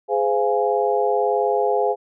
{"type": "harmonic tone with a mistuned harmonic", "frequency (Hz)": 138.59, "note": "C#3", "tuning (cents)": 0, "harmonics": [3, 4, 5, 6], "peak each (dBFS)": [-21, -22, -23, -24], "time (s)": [0.08, 1.96], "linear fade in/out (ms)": 50, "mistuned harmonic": 4, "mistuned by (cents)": -130, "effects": []}